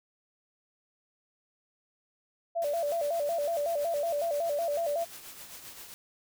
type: tone with vibrato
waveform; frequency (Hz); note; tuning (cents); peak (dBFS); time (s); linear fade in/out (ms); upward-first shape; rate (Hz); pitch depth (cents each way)
sine; 626; D#5; +10; -27; 2.55-5.05; 20; square; 5.4; 130
type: noise with tremolo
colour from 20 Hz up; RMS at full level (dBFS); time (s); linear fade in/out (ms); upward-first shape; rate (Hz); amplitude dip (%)
white; -44; 2.62-5.94; 0; triangle; 7.6; 55
effects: none